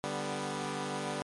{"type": "chord", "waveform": "10% pulse", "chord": "G major", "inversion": "second", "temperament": "equal", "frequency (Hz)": [146.83, 196, 246.9], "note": ["D3", "G3", "B3"], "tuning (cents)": [0, 0, 0], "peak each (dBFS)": -30, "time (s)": [0.04, 1.22], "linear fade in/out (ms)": 0, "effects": ["MP3 48 kbps"]}